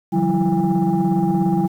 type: tone cluster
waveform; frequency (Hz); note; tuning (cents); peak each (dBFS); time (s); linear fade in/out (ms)
sine; 148.4 / 175.3 / 192.3 / 332.8 / 807; D3 / F3 / G3 / E4 / G#5; +18 / +7 / -33 / +17 / -50; -25 / -19 / -19 / -20 / -23; 0.12-1.68; 20
effects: tanh soft clip ceiling -9 dBFS + 8-bit